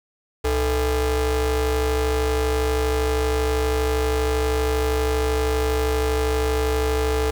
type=ring-modulated tone; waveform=45% pulse; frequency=186.2 Hz; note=F#3; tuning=11 cents sharp; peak=-16 dBFS; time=0.44-7.31 s; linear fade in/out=10 ms; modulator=253 Hz; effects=8-bit